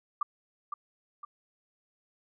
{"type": "tone with echo", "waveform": "sine", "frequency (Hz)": 1178, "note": "D6", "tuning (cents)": 5, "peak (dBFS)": -25, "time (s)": [0.21, 0.23], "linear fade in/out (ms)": 5, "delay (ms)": 510, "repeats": 2, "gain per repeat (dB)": -7, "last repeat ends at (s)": 1.25, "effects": []}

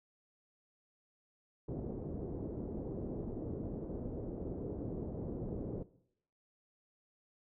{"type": "low-pass noise", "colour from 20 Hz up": "white", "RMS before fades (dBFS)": -41, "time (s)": [1.68, 5.83], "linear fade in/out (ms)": 5, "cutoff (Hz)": 440, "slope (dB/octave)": 24, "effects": ["noise-tail reverb RT60 0.7 s tail -18 dB re dry"]}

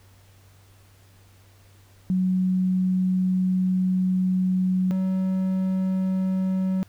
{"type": "tone pair in turn", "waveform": ["sine", "triangle"], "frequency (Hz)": [185.1, 188.12], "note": ["F#3", "F#3"], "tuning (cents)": [1, 29], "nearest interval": "unison", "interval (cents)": 28, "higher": "second", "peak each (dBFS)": -19, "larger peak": "neither", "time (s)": [[2.1, 4.91], [4.91, 6.83]], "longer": "first", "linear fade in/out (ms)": 0, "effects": ["added 97 Hz sine -52 dBFS peak until 6.88 s", "pink hiss -58 dBFS RMS until 6.88 s"]}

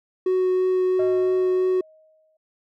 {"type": "tone with vibrato", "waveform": "triangle", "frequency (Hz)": 370, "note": "F#4", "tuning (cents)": 0, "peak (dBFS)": -15, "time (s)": [0.26, 1.81], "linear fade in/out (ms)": 5, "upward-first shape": "triangle", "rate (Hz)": 3, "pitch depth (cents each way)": 8}
{"type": "tone with exponential decay", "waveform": "sine", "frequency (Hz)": 628, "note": "D#5", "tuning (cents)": 16, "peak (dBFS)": -23, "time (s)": [0.99, 2.37], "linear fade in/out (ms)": 5, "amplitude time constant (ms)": 300}
{"effects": ["tanh soft clip ceiling -12 dBFS"]}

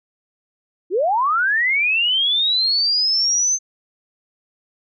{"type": "linear sweep", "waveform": "sine", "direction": "up", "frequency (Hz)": [320.4, 6272], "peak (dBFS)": -15, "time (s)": [0.9, 3.59], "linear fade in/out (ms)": 50, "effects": []}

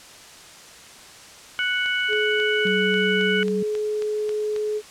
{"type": "harmonic tone", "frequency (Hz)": 740, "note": "F#5", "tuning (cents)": 0, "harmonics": [2, 3, 4], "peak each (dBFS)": [-23, -27, -27], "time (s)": [1.59, 3.43], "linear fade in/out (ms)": 0}
{"type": "click train", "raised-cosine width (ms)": 0.2, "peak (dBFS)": -19, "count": 11, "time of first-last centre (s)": [1.86, 4.563], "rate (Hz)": 3.7}
{"type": "tone", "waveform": "sine", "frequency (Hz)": 424.4, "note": "G#4", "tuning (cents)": 38, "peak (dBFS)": -22, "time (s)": [2.08, 4.82], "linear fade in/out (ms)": 50}
{"type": "tone with pitch glide", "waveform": "sine", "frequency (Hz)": [190, 191.87], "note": ["F#3", "G3"], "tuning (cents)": [46, -37], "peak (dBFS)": -24, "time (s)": [2.65, 3.63], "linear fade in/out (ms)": 5, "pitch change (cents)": 17, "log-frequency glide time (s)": [3.32, 3.41]}
{"effects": ["white hiss -44 dBFS RMS until 4.9 s", "low-pass 8000 Hz 12 dB/octave"]}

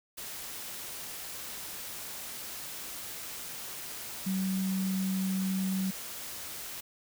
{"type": "tone in noise", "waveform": "sine", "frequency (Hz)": 190, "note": "F#3", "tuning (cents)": 46, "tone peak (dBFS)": -28, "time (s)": [4.26, 5.91], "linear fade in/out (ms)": 10, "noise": "white", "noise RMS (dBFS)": -41, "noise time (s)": [0.17, 6.81], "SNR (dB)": 10, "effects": []}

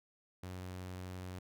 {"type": "tone", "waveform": "sawtooth", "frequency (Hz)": 91.7, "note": "F#2", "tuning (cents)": -15, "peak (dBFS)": -39, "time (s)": [0.43, 1.39], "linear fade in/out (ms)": 5, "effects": []}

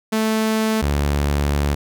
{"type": "tone pair in turn", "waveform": "sawtooth", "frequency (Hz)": [219.4, 72], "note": ["A3", "D2"], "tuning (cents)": [-5, -34], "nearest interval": "octave + perfect fifth", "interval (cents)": 1929, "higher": "first", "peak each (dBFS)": -13, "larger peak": "neither", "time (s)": [[0.12, 0.82], [0.82, 1.75]], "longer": "second", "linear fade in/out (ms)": 10, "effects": []}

